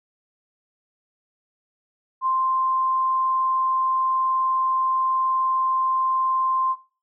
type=tone; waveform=sine; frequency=1046.5 Hz; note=C6; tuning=in tune; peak=-19 dBFS; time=2.21-6.76 s; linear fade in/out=50 ms; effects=noise-tail reverb RT60 0.4 s tail -18 dB re dry